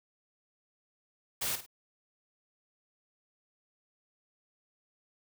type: noise with echo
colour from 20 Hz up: white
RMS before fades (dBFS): -33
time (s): 1.41-1.56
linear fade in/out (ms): 10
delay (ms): 52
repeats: 2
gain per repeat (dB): -10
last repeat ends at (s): 1.664
effects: none